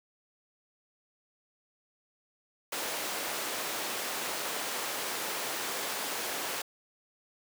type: high-pass noise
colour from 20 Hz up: pink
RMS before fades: -35 dBFS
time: 2.72-6.62 s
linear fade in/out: 5 ms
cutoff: 450 Hz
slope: 12 dB/octave
effects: none